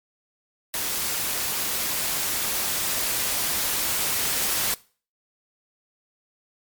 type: noise with level ramp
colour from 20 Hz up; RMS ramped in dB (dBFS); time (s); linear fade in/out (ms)
white; -27 to -24; 0.74-4.74; 0
effects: noise-tail reverb RT60 0.4 s tail -21 dB re dry + MP3 96 kbps